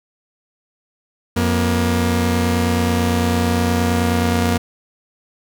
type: tone pair together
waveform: sawtooth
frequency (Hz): 88.97 / 237.2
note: F2 / A#3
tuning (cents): +33 / +30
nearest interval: octave + perfect fourth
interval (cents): 1697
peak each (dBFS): -14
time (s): 1.36-4.58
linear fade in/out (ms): 10
effects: none